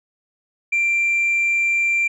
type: tone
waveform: sine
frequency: 2363 Hz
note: D7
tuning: 10 cents sharp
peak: -14 dBFS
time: 0.72-2.08 s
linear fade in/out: 10 ms
effects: tanh soft clip ceiling -14 dBFS